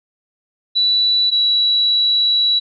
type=tone pair in turn; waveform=sine; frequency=3951 / 3919 Hz; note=B7 / B7; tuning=0 / -14 cents; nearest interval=unison; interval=14 cents; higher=first; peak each=-12 dBFS; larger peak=neither; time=0.75-1.31 / 1.31-2.6 s; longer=second; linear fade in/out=20 ms; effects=none